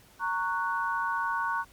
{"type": "chord", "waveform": "sine", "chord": "F# major", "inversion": "first", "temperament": "just", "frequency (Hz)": [925, 1110, 1480], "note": ["A#5", "C#6", "F#6"], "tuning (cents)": [-14, 2, 0], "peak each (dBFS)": -31, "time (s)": [0.19, 1.65], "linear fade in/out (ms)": 50, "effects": ["pink hiss -57 dBFS RMS until 1.72 s", "MP3 96 kbps"]}